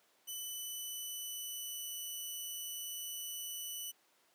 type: tone with pitch glide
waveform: 10% pulse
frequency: 2994 to 2973 Hz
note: F#7 to F#7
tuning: +20 to +8 cents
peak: -33 dBFS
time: 0.27-3.92 s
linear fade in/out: 20 ms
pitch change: -12 cents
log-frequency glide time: 0.4-1.97 s
effects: pink hiss -70 dBFS RMS until 4.34 s + high-pass 400 Hz 12 dB/octave